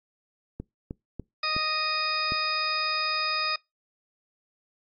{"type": "clicks", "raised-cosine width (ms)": 3, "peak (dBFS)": -21, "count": 5, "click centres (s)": [0.6, 0.909, 1.197, 1.565, 2.321]}
{"type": "harmonic tone", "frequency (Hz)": 621, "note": "D#5", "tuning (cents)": -3, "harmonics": [1, 2, 3, 4, 6, 7, 8], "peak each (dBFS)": [-40, -30, -37, -31, -36, -41, -30], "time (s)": [1.43, 3.56], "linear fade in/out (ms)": 5}
{"effects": ["noise-tail reverb RT60 0.2 s tail -25 dB re dry", "AAC 64 kbps"]}